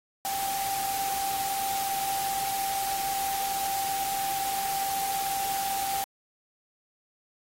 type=tone in noise; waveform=sine; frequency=784 Hz; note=G5; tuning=in tune; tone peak=-29 dBFS; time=0.25-6.04 s; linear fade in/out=0 ms; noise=white; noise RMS=-34 dBFS; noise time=0.25-6.04 s; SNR=+2 dB; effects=AAC 48 kbps